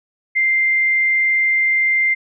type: tone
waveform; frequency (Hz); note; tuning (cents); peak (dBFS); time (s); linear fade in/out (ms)
sine; 2093; C7; 0; -13; 0.35-2.15; 20
effects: none